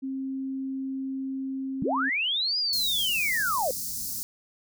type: tone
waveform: sine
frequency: 266.9 Hz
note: C4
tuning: 35 cents sharp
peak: -29 dBFS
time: 0.02-2.1 s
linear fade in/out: 20 ms
type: linear two-way sweep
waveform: sine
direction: up then down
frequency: 138.59 to 4978 to 482.2 Hz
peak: -24 dBFS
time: 1.82-3.71 s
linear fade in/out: 2 ms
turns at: 2.58 s
type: band-stop noise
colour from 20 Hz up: white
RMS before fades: -33 dBFS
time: 2.73-4.23 s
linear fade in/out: 0 ms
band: 270 to 4600 Hz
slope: 48 dB/octave
effects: none